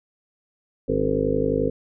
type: harmonic tone with a mistuned harmonic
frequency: 51.5 Hz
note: G#1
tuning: 14 cents flat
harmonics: 1 / 2 / 3 / 4 / 5 / 6 / 7 / 8 / 9 / 10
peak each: -32 / -33 / -30 / -35 / -26 / -35 / -34 / -27 / -24 / -28 dBFS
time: 0.88-1.7 s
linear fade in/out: 10 ms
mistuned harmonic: 5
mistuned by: +58 cents
effects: none